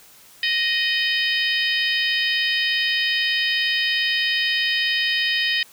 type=harmonic tone with a mistuned harmonic; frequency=622.3 Hz; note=D#5; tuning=in tune; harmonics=3 / 4 / 5 / 6 / 7 / 8; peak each=-23 / -26 / -24 / -27 / -33 / -29 dBFS; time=0.43-5.63 s; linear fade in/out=2 ms; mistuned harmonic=5; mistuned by=-31 cents; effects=white hiss -49 dBFS RMS until 5.72 s